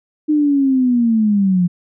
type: linear sweep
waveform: sine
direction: down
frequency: 306.9 to 172.7 Hz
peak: -11 dBFS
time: 0.28-1.68 s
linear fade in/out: 20 ms
effects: none